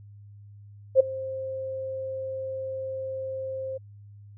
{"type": "tone with ADSR envelope", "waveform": "sine", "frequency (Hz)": 528, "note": "C5", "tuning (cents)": 16, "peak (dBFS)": -10, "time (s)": [0.95, 3.78], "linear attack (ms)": 49, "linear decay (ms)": 10, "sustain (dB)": -20, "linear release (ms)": 13, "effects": ["added 102 Hz sine -45 dBFS peak until 4.37 s"]}